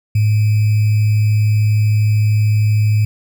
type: tone with sample-and-hold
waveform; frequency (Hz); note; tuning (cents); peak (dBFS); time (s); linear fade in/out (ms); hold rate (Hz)
sine; 106.5; G#2; +44; -10; 0.15-3.05; 5; 2450
effects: none